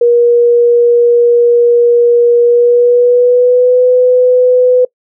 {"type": "tone with pitch glide", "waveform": "sine", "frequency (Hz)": [476.8, 500.8], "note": ["A#4", "B4"], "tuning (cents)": [39, 24], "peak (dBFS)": -4, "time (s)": [0.01, 4.85], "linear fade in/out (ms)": 5, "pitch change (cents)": 85, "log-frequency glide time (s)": [2.42, 3.83], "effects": ["noise-tail reverb RT60 0.1 s tail -24 dB re dry"]}